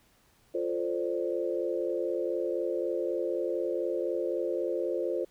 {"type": "chord", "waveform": "sine", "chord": "D minor seventh", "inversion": "first", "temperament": "equal", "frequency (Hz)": [349.2, 440, 523.3, 587.3], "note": ["F4", "A4", "C5", "D5"], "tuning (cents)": [0, 0, 0, 0], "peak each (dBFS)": [-32, -35, -32, -37], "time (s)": [0.54, 5.25], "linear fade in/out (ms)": 10, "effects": ["pink hiss -65 dBFS RMS until 5.3 s"]}